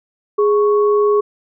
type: tone pair together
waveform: sine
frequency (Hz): 415.3 / 1108.7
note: G#4 / C#6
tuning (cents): 0 / 0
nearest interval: octave + perfect fourth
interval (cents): 1700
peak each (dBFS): -11 / -20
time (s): 0.38-1.21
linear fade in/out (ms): 10
effects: none